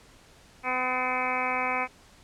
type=harmonic tone with a mistuned harmonic; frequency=253.7 Hz; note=B3; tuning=47 cents sharp; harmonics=1 / 2 / 3 / 4 / 5 / 6 / 7 / 8 / 9 / 10; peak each=-39 / -36 / -32 / -32 / -34 / -40 / -40 / -36 / -32 / -36 dBFS; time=0.63-1.88 s; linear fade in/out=50 ms; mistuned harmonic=8; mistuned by=+47 cents; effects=pink hiss -55 dBFS RMS until 2.23 s + low-pass 9000 Hz 12 dB/octave